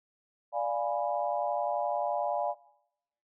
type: chord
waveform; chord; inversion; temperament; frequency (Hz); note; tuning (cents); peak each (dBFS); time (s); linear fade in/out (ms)
sine; D diminished seventh; none; equal; 587.3 / 698.5 / 830.6 / 987.8; D5 / F5 / Ab5 / Cb6; 0 / 0 / 0 / 0; -32 / -32 / -33 / -38; 0.52-2.55; 50
effects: noise-tail reverb RT60 0.8 s tail -20 dB re dry